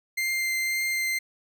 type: tone with vibrato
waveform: 40% pulse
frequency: 2093 Hz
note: C7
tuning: in tune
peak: -24 dBFS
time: 0.17-1.19 s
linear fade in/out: 10 ms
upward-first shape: triangle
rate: 1.9 Hz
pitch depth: 10 cents each way
effects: none